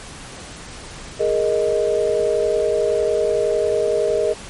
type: chord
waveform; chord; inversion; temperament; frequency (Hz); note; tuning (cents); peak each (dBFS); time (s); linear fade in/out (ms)
sine; Ab suspended second; none; equal; 415.3 / 466.2 / 622.3; Ab4 / Bb4 / Eb5; 0 / 0 / 0; -20; 1.19-4.34; 20
effects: pink hiss -36 dBFS RMS until 4.49 s + MP3 48 kbps